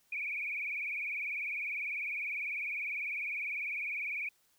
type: tone with vibrato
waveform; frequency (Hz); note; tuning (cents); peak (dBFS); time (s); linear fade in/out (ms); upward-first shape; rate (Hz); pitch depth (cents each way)
sine; 2349; D7; 0; -34; 0.12-4.29; 5; triangle; 20; 120
effects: white hiss -71 dBFS RMS until 4.58 s